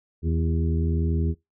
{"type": "harmonic tone with a mistuned harmonic", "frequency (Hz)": 81.4, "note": "E2", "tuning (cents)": -21, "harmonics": [1, 2, 3, 4, 5], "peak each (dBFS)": [-22, -28, -32, -34, -36], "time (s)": [0.22, 1.35], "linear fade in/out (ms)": 50, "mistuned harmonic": 4, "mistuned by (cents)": 47, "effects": ["noise-tail reverb RT60 0.2 s tail -23 dB re dry"]}